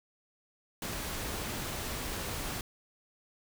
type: noise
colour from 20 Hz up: pink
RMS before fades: -37 dBFS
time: 0.82-2.61 s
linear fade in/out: 2 ms
effects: none